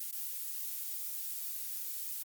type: noise with dropouts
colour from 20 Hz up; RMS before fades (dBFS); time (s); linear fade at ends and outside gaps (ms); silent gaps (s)
violet; -39; 0-2.23; 5; 0.113-0.124
effects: Opus 48 kbps